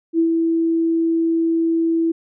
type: tone with ADSR envelope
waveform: sine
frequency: 329.6 Hz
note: E4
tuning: in tune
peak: -12 dBFS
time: 0.13-2.12 s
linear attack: 58 ms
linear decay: 92 ms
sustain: -3 dB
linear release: 9 ms
effects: none